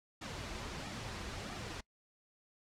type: noise with flanger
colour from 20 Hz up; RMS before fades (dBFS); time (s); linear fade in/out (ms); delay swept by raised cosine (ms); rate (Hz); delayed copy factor
pink; -43; 0.21-1.81; 10; 1.9 to 7.2; 1.5; -0.6
effects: noise-tail reverb RT60 0.1 s tail -24 dB re dry + low-pass 6000 Hz 12 dB/octave